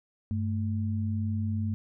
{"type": "tone pair together", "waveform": "sine", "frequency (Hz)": [98, 220], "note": ["G2", "A3"], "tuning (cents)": [0, 0], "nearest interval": "octave + major second", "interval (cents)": 1400, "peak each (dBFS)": [-28, -32], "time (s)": [0.31, 1.74], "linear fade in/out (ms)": 0, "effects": []}